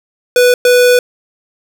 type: tone bursts at uneven times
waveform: square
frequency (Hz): 493.3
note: B4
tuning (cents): -2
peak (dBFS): -6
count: 2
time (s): 0.36-0.54 / 0.65-0.99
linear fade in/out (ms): 2
effects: none